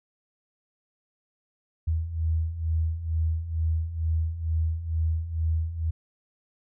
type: beating tone pair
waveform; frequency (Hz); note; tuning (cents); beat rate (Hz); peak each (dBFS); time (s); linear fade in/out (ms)
sine; 79.3 / 81.5; D#2 / E2; +33 / -19; 2.2; -30 / -25; 1.87-5.91; 10
effects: none